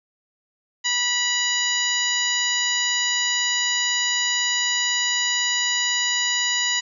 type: harmonic tone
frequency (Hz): 978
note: B5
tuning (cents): -17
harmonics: 1 / 2 / 3 / 4 / 5 / 6 / 7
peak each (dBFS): -34 / -25 / -26 / -27 / -31 / -36 / -25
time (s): 0.84-6.81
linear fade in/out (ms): 20
effects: none